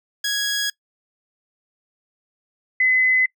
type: tone pair in turn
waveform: 15% pulse / sine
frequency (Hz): 1661.2 / 2027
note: G#6 / B6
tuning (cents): 0 / +45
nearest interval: minor third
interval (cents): 345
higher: second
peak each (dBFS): -14 / -14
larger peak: neither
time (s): 0.24-0.7 / 2.8-3.26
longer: neither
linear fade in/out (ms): 5
effects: noise-tail reverb RT60 0.1 s tail -23 dB re dry